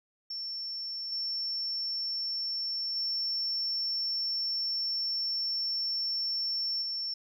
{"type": "tone with level steps", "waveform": "sine", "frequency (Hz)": 5420, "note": "E8", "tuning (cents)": 47, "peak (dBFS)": [-34, -30, -28, -31], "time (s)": [0.3, 7.14], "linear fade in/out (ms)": 5, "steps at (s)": [1.12, 2.96, 6.82], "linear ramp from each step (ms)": 2, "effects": ["tanh soft clip ceiling -24 dBFS", "11-bit"]}